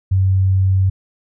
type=tone; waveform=sine; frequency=95.1 Hz; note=F#2; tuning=48 cents sharp; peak=-11 dBFS; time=0.11-0.9 s; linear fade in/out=10 ms; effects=none